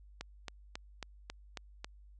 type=click train; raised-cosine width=0.2 ms; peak=-23 dBFS; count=7; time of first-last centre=0.21-1.845 s; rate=3.67 Hz; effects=added 50 Hz sine -54 dBFS peak until 2.19 s + resampled to 24000 Hz